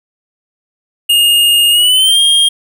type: tone with pitch glide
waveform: square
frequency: 2841 to 3226 Hz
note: F7 to G7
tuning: +29 to +49 cents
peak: -7 dBFS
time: 1.09-2.49 s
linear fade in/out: 10 ms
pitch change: +220 cents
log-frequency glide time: 1.71-2.2 s
effects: none